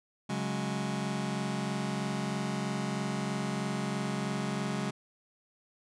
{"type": "chord", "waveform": "sawtooth", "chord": "C# suspended fourth", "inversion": "none", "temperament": "just", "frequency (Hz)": [138.59, 184.79, 207.9], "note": ["C#3", "F#3", "G#3"], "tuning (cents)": [0, -2, 2], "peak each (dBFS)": [-32, -32, -30], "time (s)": [0.29, 4.91], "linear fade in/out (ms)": 10, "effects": ["resampled to 22050 Hz"]}